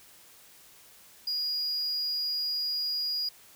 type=tone; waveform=triangle; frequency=4875 Hz; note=D#8; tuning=36 cents flat; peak=-27 dBFS; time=1.27-3.29 s; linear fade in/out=5 ms; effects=white hiss -55 dBFS RMS until 3.55 s